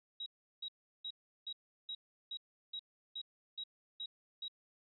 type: tone bursts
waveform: sine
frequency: 3834 Hz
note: A#7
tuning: 48 cents sharp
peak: -40 dBFS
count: 11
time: 0.2-4.482 s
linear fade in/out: 5 ms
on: 62 ms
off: 360 ms
effects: none